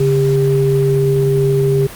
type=tone pair together; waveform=sine; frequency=140.69 / 400 Hz; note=C#3 / G4; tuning=+26 / +35 cents; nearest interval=octave + tritone; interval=1809 cents; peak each=-13 dBFS; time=0-1.87 s; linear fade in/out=5 ms; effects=pink hiss -32 dBFS RMS until 1.95 s + Opus 48 kbps